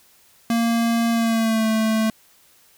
square tone with pitch glide, 231.5 to 220.2 Hz, A#3 to A3, -12 to +2 cents, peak -18 dBFS, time 0.5-2.1 s, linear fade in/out 2 ms, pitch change -86 cents, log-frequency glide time 1.11-1.67 s, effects white hiss -55 dBFS RMS until 2.77 s

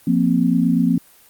sine chord, F suspended fourth, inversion none, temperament equal, 174.61 / 233.1 / 261.6 Hz, F3 / Bb3 / C4, 0 / 0 / 0 cents, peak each -18 dBFS, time 0.07-0.98 s, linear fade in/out 5 ms, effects white hiss -50 dBFS RMS until 1.29 s + Opus 32 kbps

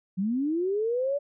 sine linear sweep, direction up, 178.9 to 581 Hz, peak -24 dBFS, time 0.17-1.19 s, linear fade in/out 20 ms, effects none

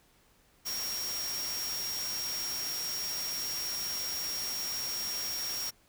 sine tone in noise, 5588 Hz, F8, in tune, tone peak -34 dBFS, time 0.65-5.71 s, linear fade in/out 20 ms, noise white, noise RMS -39 dBFS, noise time 0.65-5.71 s, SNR +2 dB, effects pink hiss -65 dBFS RMS until 5.88 s

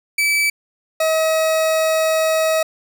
40% pulse tone pair in turn, 2305 / 637.5 Hz, D7 / D#5, -33 / +42 cents, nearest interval octave + minor seventh, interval 2225 cents, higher first, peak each -14 / -14 dBFS, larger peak neither, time 0.18-0.5 / 1-2.63 s, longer second, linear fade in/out 5 ms, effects none

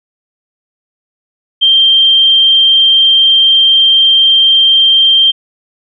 sine tone, 3162 Hz, G7, 14 cents sharp, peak -4 dBFS, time 1.61-5.32 s, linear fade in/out 20 ms, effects none

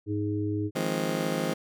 harmonic tone, 103.9 Hz, G#2, 1 cent sharp, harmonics 1 / 3 / 4, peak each -30 / -29 / -35 dBFS, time 0.06-0.71 s, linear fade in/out 50 ms
20% pulse chord, F minor seventh, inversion third, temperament just, 157.15 / 174.61 / 209.5 / 261.9 Hz, Eb3 / F3 / Ab3 / C4, +18 / 0 / +15 / +2 cents, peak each -28 dBFS, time 0.75-1.54 s, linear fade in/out 10 ms
effects none

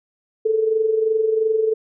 sine tone with amplitude modulation, 440 Hz, A4, in tune, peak -13 dBFS, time 0.45-1.74 s, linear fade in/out 10 ms, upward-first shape sine, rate 22.9 Hz, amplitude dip 60%, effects none

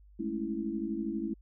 sine chord, A major seventh, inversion third, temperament equal, 207.7 / 220 / 277.2 / 329.6 Hz, G#3 / A3 / C#4 / E4, 0 / 0 / 0 / 0 cents, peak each -38 / -37 / -39 / -35 dBFS, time 0.19-1.34 s, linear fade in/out 10 ms, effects added 50 Hz sine -54 dBFS peak until 1.41 s

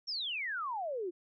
sine exponential sweep, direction down, 5630 to 335.6 Hz, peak -34 dBFS, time 0.07-1.11 s, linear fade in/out 20 ms, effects none

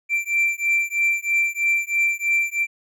triangle beating tone pair, 2349 / 2352.1 Hz, D7 / D7, 0 / +2 cents, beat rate 3.1 Hz, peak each -20 dBFS, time 0.09-2.67 s, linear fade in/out 50 ms, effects none

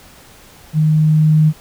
sine tone with level ramp, 154.9 Hz, D#3, 7 cents flat, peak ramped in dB -10 to -7 dBFS, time 0.73-1.53 s, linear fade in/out 50 ms, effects pink hiss -43 dBFS RMS until 1.6 s

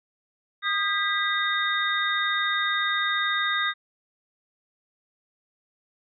sine tone cluster, 1234 / 1608 / 1967 / 3689 Hz, D#6 / G6 / B6 / A#7, -15 / +44 / -7 / -19 cents, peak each -28 dBFS, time 0.62-3.74 s, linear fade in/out 50 ms, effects none

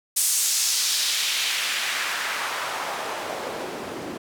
white noise with band-pass filter sweep, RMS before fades -26 dBFS, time 0.16-4.18 s, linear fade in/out 10 ms, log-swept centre 8700 to 290 Hz, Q 1.2, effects none

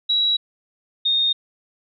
sine tone pair in turn, 3885 / 3686 Hz, B7 / A#7, -29 / -20 cents, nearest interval minor second, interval 91 cents, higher first, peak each -16 dBFS, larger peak neither, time 0.09-0.37 / 1.05-1.33 s, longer neither, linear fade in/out 10 ms, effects none

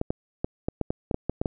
clicks, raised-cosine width 2 ms, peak -12 dBFS, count 11, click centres 0.014 / 0.105 / 0.445 / 0.685 / 0.813 / 0.905 / 1.112 / 1.144 / 1.296 / 1.415 / 1.458 s, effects none

